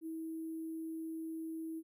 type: tone with sample-and-hold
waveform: sine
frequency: 322.6 Hz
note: E4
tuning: 37 cents flat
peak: -39 dBFS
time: 0.01-1.83 s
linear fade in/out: 50 ms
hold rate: 11025 Hz
effects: none